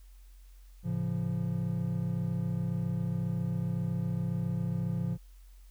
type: chord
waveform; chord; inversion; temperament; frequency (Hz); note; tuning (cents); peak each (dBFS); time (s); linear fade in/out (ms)
triangle; A augmented; none; just; 110 / 137.5 / 171.88; A2 / C#3 / E#3; 0 / -14 / -27; -33 / -33 / -30; 0.83-5.18; 50
effects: added 45 Hz sine -50 dBFS peak until 5.7 s + white hiss -67 dBFS RMS until 5.7 s